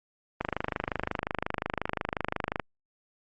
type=click train; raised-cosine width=0.5 ms; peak=-13 dBFS; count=57; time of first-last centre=0.41-2.598 s; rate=25.6 Hz; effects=Opus 32 kbps